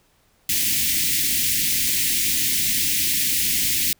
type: band-stop noise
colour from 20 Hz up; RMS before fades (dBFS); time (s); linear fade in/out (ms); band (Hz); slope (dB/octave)
white; -21; 0.49-3.93; 2; 330 to 1900; 48
effects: pink hiss -61 dBFS RMS until 3.99 s